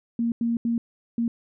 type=tone bursts at uneven times; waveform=sine; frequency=233.1 Hz; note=A#3; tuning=in tune; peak=-21 dBFS; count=4; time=0.19-0.32 / 0.41-0.57 / 0.65-0.78 / 1.18-1.28 s; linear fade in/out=2 ms; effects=none